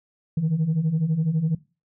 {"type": "beating tone pair", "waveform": "sine", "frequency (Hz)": [151.2, 163.2], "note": ["D#3", "E3"], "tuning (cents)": [-49, -17], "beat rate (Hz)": 12, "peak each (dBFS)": [-24, -20], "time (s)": [0.37, 1.55], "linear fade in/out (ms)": 5, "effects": ["noise-tail reverb RT60 0.3 s tail -20 dB re dry", "tanh soft clip ceiling -16 dBFS"]}